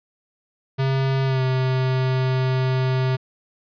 square tone with pitch glide, 134.1 to 129.98 Hz, C3 to C3, +43 to -11 cents, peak -19 dBFS, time 0.78-3.17 s, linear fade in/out 20 ms, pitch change -54 cents, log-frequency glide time 1.25-1.42 s, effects resampled to 11025 Hz

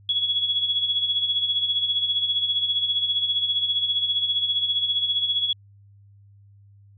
sine tone with tremolo, 3361 Hz, G#7, 20 cents sharp, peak -18 dBFS, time 0.09-5.53 s, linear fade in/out 2 ms, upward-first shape sine, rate 15 Hz, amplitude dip 60%, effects added 100 Hz sine -49 dBFS peak until 6.97 s

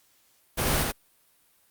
pink noise with echo, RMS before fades -26 dBFS, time 0.57-0.84 s, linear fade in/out 20 ms, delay 83 ms, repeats 1, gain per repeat -2 dB, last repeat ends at 0.923 s, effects white hiss -64 dBFS RMS until 1.7 s + Opus 48 kbps

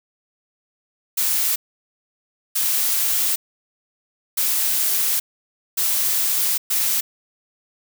blue noise bursts at uneven times, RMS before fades -20 dBFS, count 5, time 1.17-1.56 / 2.55-3.36 / 4.37-5.2 / 5.77-6.58 / 6.7-7.01 s, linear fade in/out 10 ms, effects none

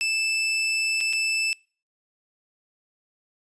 sawtooth tone with dropouts, 2637 Hz, E7, in tune, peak -19 dBFS, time 0.01-1.53 s, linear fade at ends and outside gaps 0 ms, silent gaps 1.005-1.01 / 1.128-1.133 s, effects noise-tail reverb RT60 0.4 s tail -26 dB re dry + resampled to 22050 Hz

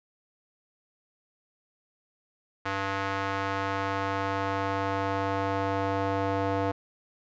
square tone with band-pass filter sweep, 97.8 Hz, G2, 4 cents flat, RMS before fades -29 dBFS, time 2.65-6.72 s, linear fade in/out 10 ms, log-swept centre 1400 to 670 Hz, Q 1.1, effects resampled to 16000 Hz

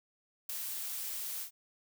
blue noise with ADSR envelope, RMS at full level -35 dBFS, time 0.49-1.51 s, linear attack 6 ms, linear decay 6 ms, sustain -4 dB, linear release 100 ms, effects none

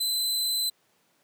sawtooth tone, 4038 Hz, B7, 38 cents sharp, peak -22 dBFS, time 0-0.7 s, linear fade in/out 10 ms, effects pink hiss -67 dBFS RMS until 1.23 s + high-pass 200 Hz 12 dB/octave

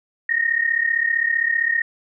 sine tone pair together, 1839.6 / 1875 Hz, A#6 / A#6, -23 / +10 cents, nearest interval unison, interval 33 cents, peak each -20 dBFS, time 0.29-1.82 s, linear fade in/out 5 ms, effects none

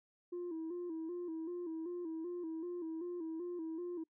sine tone with vibrato, 337.3 Hz, E4, 40 cents sharp, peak -37 dBFS, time 0.32-4.04 s, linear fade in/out 10 ms, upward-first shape square, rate 2.6 Hz, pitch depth 76 cents each way, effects noise-tail reverb RT60 0.1 s tail -26 dB re dry + tanh soft clip ceiling -37 dBFS

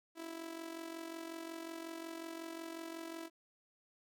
sawtooth tone with amplitude modulation, 329.6 Hz, E4, in tune, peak -37 dBFS, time 0.15-3.3 s, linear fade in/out 50 ms, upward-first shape sine, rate 45.5 Hz, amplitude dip 65%, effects none

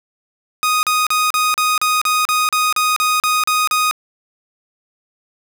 sawtooth tone bursts, 1244.5 Hz, D#6, in tune, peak -10 dBFS, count 14, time 0.63-3.911 s, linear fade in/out 0 ms, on 200 ms, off 37 ms, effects none

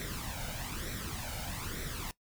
pink noise with flanger, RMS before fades -39 dBFS, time 0-2.11 s, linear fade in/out 0 ms, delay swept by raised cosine 0.52 to 1.37 ms, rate 1.1 Hz, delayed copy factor +0.65, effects noise-tail reverb RT60 0.1 s tail -19 dB re dry

